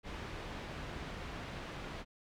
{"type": "low-pass noise", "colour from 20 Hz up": "pink", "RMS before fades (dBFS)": -44, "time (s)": [0.03, 2.05], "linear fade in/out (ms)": 50, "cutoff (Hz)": 3200, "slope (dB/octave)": 12, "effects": []}